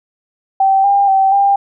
sine tone with pitch steps, 775 / 800 / 773 / 797 Hz, G5 / G5 / G5 / G5, -20 / +35 / -24 / +28 cents, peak -8 dBFS, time 0.6-1.56 s, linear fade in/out 5 ms, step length 240 ms, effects none

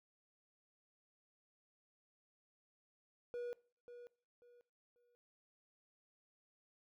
triangle tone with echo, 483.2 Hz, B4, 38 cents flat, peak -39 dBFS, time 3.34-3.53 s, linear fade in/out 0 ms, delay 540 ms, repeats 3, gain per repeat -11 dB, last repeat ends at 5.15 s, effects noise-tail reverb RT60 0.4 s tail -21 dB re dry

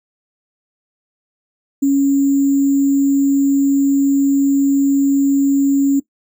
sine tone with sample-and-hold, 277.2 Hz, C#4, in tune, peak -10 dBFS, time 1.82-6 s, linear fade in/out 10 ms, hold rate 7350 Hz, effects noise-tail reverb RT60 0.1 s tail -18 dB re dry

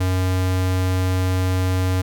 square tone, 92.5 Hz, F#2, in tune, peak -18 dBFS, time 0-2.02 s, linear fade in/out 10 ms, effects none

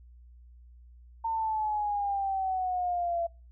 sine exponential sweep, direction down, 910 to 674 Hz, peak -27 dBFS, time 1.24-3.27 s, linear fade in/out 10 ms, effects noise-tail reverb RT60 0.3 s tail -25 dB re dry + added 60 Hz sine -50 dBFS peak until 3.51 s

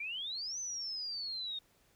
sine exponential two-way sweep, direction up then down, 2300 to 6170 to 3672 Hz, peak -37 dBFS, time 0-1.59 s, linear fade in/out 5 ms, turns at 0.59 s, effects pink hiss -69 dBFS RMS until 1.95 s

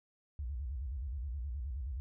sine tone with vibrato, 65.41 Hz, C2, in tune, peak -36 dBFS, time 0.39-2 s, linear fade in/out 0 ms, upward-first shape square, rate 9.5 Hz, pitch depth 190 cents each way, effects none

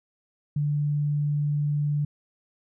sine tone, 146.83 Hz, D3, in tune, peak -22 dBFS, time 0.56-2.05 s, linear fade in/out 5 ms, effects none

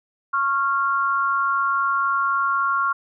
sine tone pair together, 1099 / 1388.3 Hz, C#6 / F6, -15 / -11 cents, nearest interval major third, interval 404 cents, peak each -21 dBFS, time 0.33-2.93 s, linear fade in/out 10 ms, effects none

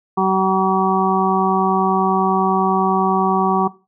harmonic tone, 190 Hz, F#3, 46 cents sharp, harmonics 1 / 2 / 4 / 5 / 6, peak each -20 / -20 / -20 / -20 / -20 dBFS, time 0.17-3.68 s, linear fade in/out 10 ms, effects noise-tail reverb RT60 0.3 s tail -18 dB re dry

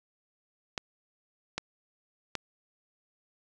clicks, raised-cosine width 0.2 ms, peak -14 dBFS, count 3, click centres 0.778 / 1.58 / 2.353 s, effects resampled to 22050 Hz

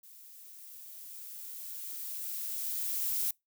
violet noise with level ramp, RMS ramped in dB -54 to -31 dBFS, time 0.03-3.31 s, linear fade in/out 5 ms, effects noise-tail reverb RT60 0.2 s tail -26 dB re dry

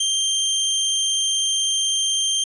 25% pulse tone, 3164 Hz, G7, 15 cents sharp, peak -15 dBFS, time 0-2.44 s, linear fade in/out 5 ms, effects resampled to 24000 Hz

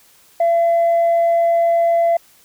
sine tone, 677 Hz, E5, 46 cents sharp, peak -10 dBFS, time 0.4-2.17 s, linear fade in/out 5 ms, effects tanh soft clip ceiling -10 dBFS + white hiss -51 dBFS RMS until 2.44 s

